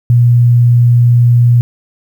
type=tone; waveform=sine; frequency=120.3 Hz; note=B2; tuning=45 cents flat; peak=-4 dBFS; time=0.1-1.61 s; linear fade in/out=0 ms; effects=7-bit